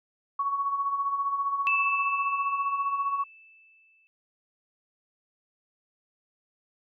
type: tone with tremolo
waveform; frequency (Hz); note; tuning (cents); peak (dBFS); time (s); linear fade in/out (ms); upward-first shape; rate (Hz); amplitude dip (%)
sine; 1116; C#6; +11; -23; 0.39-3.24; 5; sine; 15; 55
type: tone with exponential decay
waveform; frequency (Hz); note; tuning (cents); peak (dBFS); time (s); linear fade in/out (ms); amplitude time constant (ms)
sine; 2637; E7; 0; -22; 1.67-4.07; 0; 520
effects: none